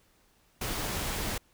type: noise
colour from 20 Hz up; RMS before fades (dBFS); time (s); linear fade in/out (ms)
pink; -33; 0.61-1.38; 5
effects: pink hiss -66 dBFS RMS until 1.53 s